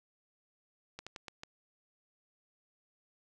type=slowing click train; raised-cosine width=0.2 ms; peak=-26 dBFS; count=5; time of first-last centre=0.99-1.434 s; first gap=76 ms; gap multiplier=1.26; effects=none